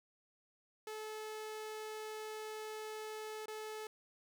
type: tone with dropouts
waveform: sawtooth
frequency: 432.3 Hz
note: A4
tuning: 31 cents flat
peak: -39 dBFS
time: 0.87-3.87 s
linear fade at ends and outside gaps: 2 ms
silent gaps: 3.458-3.481 s
effects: none